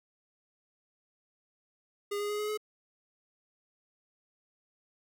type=tone with pitch steps; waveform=square; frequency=408.2 / 412.5 / 416.8 / 421.1 / 425.5 Hz; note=G#4 / G#4 / G#4 / G#4 / G#4; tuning=-30 / -12 / +6 / +24 / +42 cents; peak=-32 dBFS; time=2.11-2.575 s; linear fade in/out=10 ms; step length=93 ms; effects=none